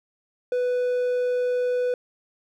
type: tone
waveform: triangle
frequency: 495.6 Hz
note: B4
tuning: 6 cents sharp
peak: -19 dBFS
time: 0.52-1.94 s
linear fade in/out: 2 ms
effects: none